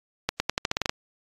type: accelerating click train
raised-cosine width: 0.2 ms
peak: -6 dBFS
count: 10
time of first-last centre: 0.29-0.895 s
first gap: 110 ms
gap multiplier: 0.87
effects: AAC 32 kbps